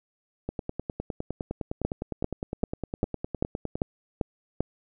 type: two click trains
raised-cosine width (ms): 2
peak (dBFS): -11 / -17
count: 8 / 33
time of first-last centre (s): 1.85-4.606 / 0.49-3.755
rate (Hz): 2.54 / 9.8
effects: none